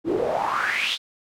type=noise with band-pass filter sweep; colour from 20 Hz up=pink; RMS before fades=-24 dBFS; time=0.04-0.98 s; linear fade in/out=50 ms; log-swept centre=300 to 3800 Hz; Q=5.8; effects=none